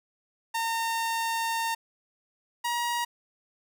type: tone pair in turn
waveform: sawtooth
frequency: 913 / 952 Hz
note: A#5 / A#5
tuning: -36 / +36 cents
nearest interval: minor second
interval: 72 cents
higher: second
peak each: -23 dBFS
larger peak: neither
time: 0.54-1.75 / 2.64-3.05 s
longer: first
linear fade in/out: 10 ms
effects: none